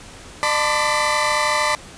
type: tone cluster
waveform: 30% pulse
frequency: 602 / 891 / 1023 / 1171 / 1997 Hz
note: D5 / A5 / C6 / D6 / B6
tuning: +43 / +22 / -39 / -5 / +19 cents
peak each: -21 dBFS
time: 0.43-1.75 s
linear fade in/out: 0 ms
effects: pink hiss -40 dBFS RMS until 1.97 s + resampled to 22050 Hz